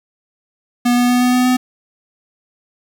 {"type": "tone with pitch steps", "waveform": "square", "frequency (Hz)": [243, 244.8, 246.7, 248.5, 250.4, 252.3], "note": ["B3", "B3", "B3", "B3", "B3", "B3"], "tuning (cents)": [-28, -15, -2, 11, 24, 37], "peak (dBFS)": -12, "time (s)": [0.85, 1.57], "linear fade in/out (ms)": 10, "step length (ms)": 120, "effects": ["7-bit"]}